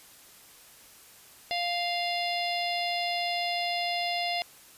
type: harmonic tone with a mistuned harmonic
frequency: 698.5 Hz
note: F5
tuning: in tune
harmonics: 1 / 3 / 4 / 5 / 6 / 7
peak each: -30 / -35 / -36 / -37 / -38 / -38 dBFS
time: 1.51-4.42 s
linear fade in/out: 0 ms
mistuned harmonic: 7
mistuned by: +37 cents
effects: white hiss -53 dBFS RMS until 4.77 s + resampled to 32000 Hz